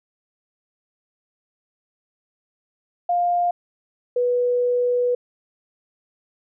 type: tone pair in turn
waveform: sine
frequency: 703 / 490.5 Hz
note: F5 / B4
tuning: +11 / -12 cents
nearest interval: tritone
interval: 623 cents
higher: first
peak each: -17 dBFS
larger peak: neither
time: 3.09-3.51 / 4.16-5.15 s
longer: second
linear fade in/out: 5 ms
effects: none